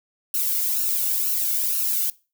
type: noise with flanger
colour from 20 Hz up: violet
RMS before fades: -23 dBFS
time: 0.34-2.1 s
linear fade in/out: 2 ms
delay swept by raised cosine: 0.71 to 1.42 ms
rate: 2.1 Hz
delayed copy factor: +0.7
effects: noise-tail reverb RT60 0.3 s tail -21 dB re dry